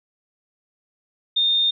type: tone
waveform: sine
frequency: 3645 Hz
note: A#7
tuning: 40 cents flat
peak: -16 dBFS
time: 1.36-1.71 s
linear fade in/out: 10 ms
effects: none